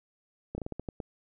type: slowing click train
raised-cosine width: 2 ms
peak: -22 dBFS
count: 8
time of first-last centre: 0.55-1.002 s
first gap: 30 ms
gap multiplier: 1.25
effects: none